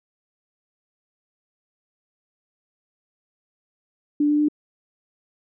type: tone with pitch steps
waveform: sine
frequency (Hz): 293.7 / 296.3 / 298.8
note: D4 / D4 / D4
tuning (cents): 0 / +15 / +30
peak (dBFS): -16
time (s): 4.2-4.485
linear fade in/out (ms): 5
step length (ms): 95
effects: none